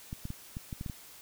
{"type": "clicks", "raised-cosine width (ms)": 5, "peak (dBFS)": -25, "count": 8, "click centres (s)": [0.129, 0.254, 0.304, 0.569, 0.728, 0.811, 0.862, 0.898], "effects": ["white hiss -52 dBFS RMS until 1.21 s"]}